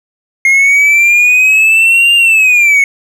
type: linear two-way sweep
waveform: triangle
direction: up then down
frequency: 2135 to 2806 to 2189 Hz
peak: -3 dBFS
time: 0.45-2.84 s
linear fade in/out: 2 ms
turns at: 2.15 s
effects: none